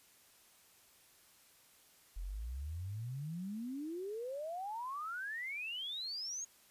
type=exponential sweep; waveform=sine; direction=up; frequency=41.2 to 6700 Hz; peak=-39 dBFS; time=2.16-6.45 s; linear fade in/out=10 ms; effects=white hiss -65 dBFS RMS until 6.7 s + resampled to 32000 Hz